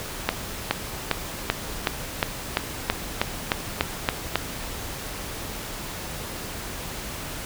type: accelerating click train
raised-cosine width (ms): 0.3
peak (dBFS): -3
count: 13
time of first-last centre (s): 0.29-4.357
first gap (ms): 420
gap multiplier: 0.96
effects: pink hiss -34 dBFS RMS until 7.45 s